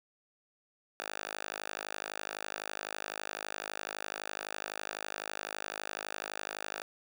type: tone with high-pass filter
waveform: 5% pulse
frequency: 51.91 Hz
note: G#1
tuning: in tune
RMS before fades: -41 dBFS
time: 1-6.82 s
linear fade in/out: 0 ms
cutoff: 900 Hz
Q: 1
effects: none